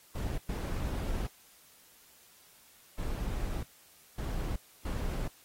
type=noise bursts at uneven times; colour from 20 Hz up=brown; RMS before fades=-34 dBFS; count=5; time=0.15-0.38 / 0.49-1.27 / 2.98-3.63 / 4.18-4.56 / 4.85-5.28 s; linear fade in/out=5 ms; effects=white hiss -60 dBFS RMS until 5.44 s + AAC 48 kbps